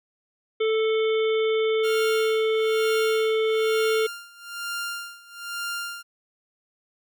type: harmonic tone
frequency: 440 Hz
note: A4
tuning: in tune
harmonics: 1 / 3 / 5 / 7 / 8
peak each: -20 / -35 / -33 / -37 / -37 dBFS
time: 0.6-4.07 s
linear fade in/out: 10 ms
type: tone with tremolo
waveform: sawtooth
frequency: 1396.9 Hz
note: F6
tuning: in tune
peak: -24 dBFS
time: 1.83-6.03 s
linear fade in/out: 20 ms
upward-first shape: sine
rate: 1.1 Hz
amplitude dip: 90%
effects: none